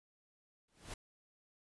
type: noise with exponential growth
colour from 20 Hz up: pink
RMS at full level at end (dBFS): -42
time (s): 0.68-0.94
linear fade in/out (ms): 5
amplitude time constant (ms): 56
effects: resampled to 24000 Hz